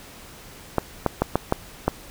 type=clicks; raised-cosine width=1 ms; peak=-4 dBFS; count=6; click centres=0.783 / 1.063 / 1.22 / 1.356 / 1.524 / 1.88 s; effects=pink hiss -44 dBFS RMS until 2.1 s